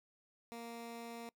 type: tone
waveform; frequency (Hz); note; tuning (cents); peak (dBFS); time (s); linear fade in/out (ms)
15% pulse; 233.1; A#3; 0; -39; 0.52-1.29; 0
effects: noise-tail reverb RT60 0.1 s tail -24 dB re dry